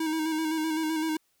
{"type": "tone with vibrato", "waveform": "square", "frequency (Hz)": 316.2, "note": "D#4", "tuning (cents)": 28, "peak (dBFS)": -27, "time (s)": [0, 1.17], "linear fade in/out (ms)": 5, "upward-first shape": "square", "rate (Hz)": 7.8, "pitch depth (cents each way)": 30, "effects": ["white hiss -71 dBFS RMS until 1.4 s"]}